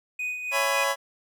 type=tone with tremolo; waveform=triangle; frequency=2489 Hz; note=D#7; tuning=in tune; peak=-25 dBFS; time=0.19-0.84 s; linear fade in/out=5 ms; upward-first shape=sine; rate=3.6 Hz; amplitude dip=50%
type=chord; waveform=25% pulse; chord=C# minor seventh; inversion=none; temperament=just; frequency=554.4 / 665.2 / 831.5 / 997.9 Hz; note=C#5 / E5 / G#5 / B5; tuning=0 / +16 / +2 / +18 cents; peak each=-23 / -29 / -29 / -24 dBFS; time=0.51-0.96 s; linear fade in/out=50 ms
effects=none